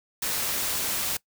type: noise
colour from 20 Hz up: white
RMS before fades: -28 dBFS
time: 0.22-1.17 s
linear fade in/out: 5 ms
effects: noise-tail reverb RT60 0.1 s tail -22 dB re dry